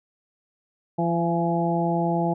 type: harmonic tone with a mistuned harmonic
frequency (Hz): 170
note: F3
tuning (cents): -46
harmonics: 1 / 2 / 3 / 4 / 5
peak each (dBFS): -24 / -27 / -32 / -27 / -28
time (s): 0.98-2.34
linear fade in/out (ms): 10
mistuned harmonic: 5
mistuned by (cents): -21
effects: none